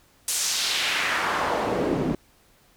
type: noise with band-pass filter sweep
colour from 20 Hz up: pink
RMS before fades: -25 dBFS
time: 0.28-2.15 s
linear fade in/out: 2 ms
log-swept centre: 8700 to 230 Hz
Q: 1.4
effects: pink hiss -59 dBFS RMS until 2.76 s